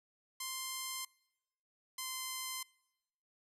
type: tone pair in turn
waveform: 5% pulse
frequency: 1046.5 / 1037.5 Hz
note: C6 / C6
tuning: 0 / -15 cents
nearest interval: unison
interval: 15 cents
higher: first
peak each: -27 dBFS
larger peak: neither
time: 0.4-1.05 / 1.98-2.63 s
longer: neither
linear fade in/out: 5 ms
effects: noise-tail reverb RT60 0.9 s tail -25 dB re dry + resampled to 32000 Hz